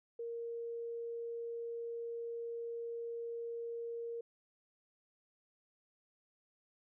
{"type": "tone", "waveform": "sine", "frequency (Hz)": 466.2, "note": "A#4", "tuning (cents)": 0, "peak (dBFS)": -39, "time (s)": [0.19, 4.21], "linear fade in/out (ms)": 5, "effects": []}